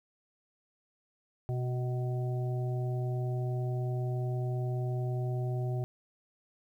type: harmonic tone with a mistuned harmonic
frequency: 125.3 Hz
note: B2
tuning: 25 cents sharp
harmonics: 1 / 3 / 5 / 6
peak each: -30 / -40 / -44 / -46 dBFS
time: 1.49-5.84 s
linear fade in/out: 0 ms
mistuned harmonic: 3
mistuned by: -20 cents
effects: 11-bit